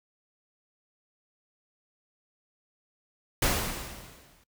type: noise with exponential decay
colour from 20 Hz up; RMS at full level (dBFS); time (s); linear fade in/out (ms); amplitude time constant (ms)
pink; -23; 3.42-4.44; 5; 220
effects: noise-tail reverb RT60 0.1 s tail -22 dB re dry